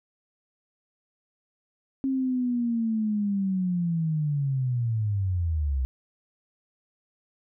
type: linear sweep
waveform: sine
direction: down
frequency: 270 to 63 Hz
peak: -23 dBFS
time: 2.04-5.85 s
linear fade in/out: 0 ms
effects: none